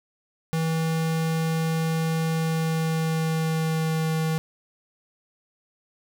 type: tone with pitch glide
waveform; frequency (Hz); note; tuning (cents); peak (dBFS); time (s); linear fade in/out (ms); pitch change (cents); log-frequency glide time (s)
square; 161.8 to 159.66; E3 to D#3; -32 to +45; -23; 0.53-4.38; 0; -23; 2.28-4.13
effects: none